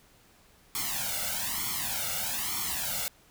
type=noise with flanger; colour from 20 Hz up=white; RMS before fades=-32 dBFS; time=0.75-3.08 s; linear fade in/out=0 ms; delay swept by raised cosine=0.91 to 1.43 ms; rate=1.1 Hz; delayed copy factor=+1; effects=pink hiss -60 dBFS RMS until 3.3 s